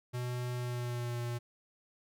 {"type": "tone with pitch glide", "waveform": "square", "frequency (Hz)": [123.47, 119.82], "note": ["B2", "A#2"], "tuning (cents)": [0, 48], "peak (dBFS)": -35, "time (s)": [0.13, 1.39], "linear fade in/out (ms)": 20, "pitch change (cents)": -52, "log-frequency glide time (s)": [0.55, 1.19], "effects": []}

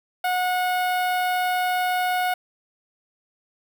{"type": "tone with notch filter", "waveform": "sawtooth", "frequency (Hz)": 729, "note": "F#5", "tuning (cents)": -26, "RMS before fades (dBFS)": -23, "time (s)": [0.24, 2.34], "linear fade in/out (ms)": 5, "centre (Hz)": 6600, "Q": 0.63, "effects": ["9-bit"]}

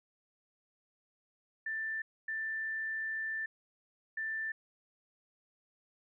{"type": "tone bursts at uneven times", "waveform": "sine", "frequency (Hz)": 1773, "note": "A6", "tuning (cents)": 13, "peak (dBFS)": -34, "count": 3, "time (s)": [[1.66, 2.02], [2.28, 3.46], [4.17, 4.52]], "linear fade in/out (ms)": 5, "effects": []}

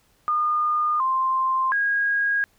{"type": "tone with pitch steps", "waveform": "sine", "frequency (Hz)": [1218, 1048, 1638], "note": ["D#6", "C6", "G#6"], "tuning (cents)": [-37, 2, -24], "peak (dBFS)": -19, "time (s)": [0.28, 2.44], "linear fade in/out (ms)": 0, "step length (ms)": 720, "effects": ["pink hiss -62 dBFS RMS until 2.58 s"]}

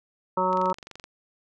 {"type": "harmonic tone", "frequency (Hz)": 185, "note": "F#3", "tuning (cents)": 0, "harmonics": [1, 2, 3, 5, 6, 7], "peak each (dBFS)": [-32, -31, -28, -24, -32, -29], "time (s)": [0.37, 0.73], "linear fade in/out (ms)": 5}
{"type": "click train", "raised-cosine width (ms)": 0.2, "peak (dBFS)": -24, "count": 13, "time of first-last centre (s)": [0.53, 1.041], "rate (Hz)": 23.5}
{"effects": []}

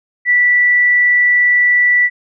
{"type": "tone", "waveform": "sine", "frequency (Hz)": 1963, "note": "B6", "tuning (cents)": -11, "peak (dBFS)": -8, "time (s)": [0.25, 2.1], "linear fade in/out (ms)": 50, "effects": []}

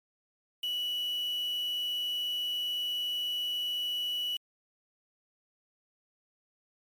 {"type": "tone with quantisation", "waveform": "sine", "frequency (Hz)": 2947, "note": "F#7", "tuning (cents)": -8, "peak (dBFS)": -30, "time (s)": [0.63, 4.37], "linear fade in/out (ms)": 5, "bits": 7, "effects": ["MP3 96 kbps"]}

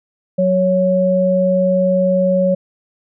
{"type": "tone pair together", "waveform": "sine", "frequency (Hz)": [185.02, 555], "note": ["F#3", "C#5"], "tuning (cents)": [0, 2], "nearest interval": "octave + perfect fifth", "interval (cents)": 1902, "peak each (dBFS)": [-16, -13], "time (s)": [0.38, 2.55], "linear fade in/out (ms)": 10, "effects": []}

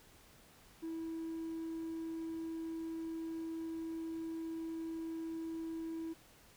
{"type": "tone", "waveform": "triangle", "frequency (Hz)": 326.1, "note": "E4", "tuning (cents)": -19, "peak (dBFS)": -36, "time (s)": [0.82, 6.14], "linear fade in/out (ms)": 20, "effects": ["tanh soft clip ceiling -34 dBFS", "pink hiss -62 dBFS RMS until 6.56 s"]}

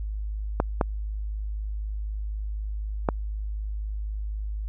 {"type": "clicks", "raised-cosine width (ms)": 1, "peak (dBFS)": -7, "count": 3, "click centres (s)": [0.601, 0.812, 3.088], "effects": ["added 52 Hz sine -28 dBFS peak until 4.68 s"]}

